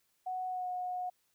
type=tone with pitch glide; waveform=sine; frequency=740 to 726.9 Hz; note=F#5 to F#5; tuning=0 to -31 cents; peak=-34 dBFS; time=0.26-1.1 s; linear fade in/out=10 ms; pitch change=-31 cents; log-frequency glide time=0.48-0.68 s; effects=white hiss -75 dBFS RMS until 1.34 s